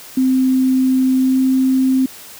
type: tone with pitch glide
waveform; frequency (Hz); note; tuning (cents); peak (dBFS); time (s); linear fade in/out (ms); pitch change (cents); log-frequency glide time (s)
sine; 260 to 261.8; C4 to C4; -11 to +1; -11; 0.17-2.06; 5; +12; 1.2-1.41
effects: white hiss -37 dBFS RMS until 2.39 s + high-pass 60 Hz 12 dB/octave